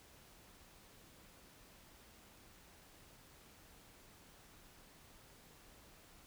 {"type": "silence", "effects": ["pink hiss -62 dBFS RMS until 6.26 s"]}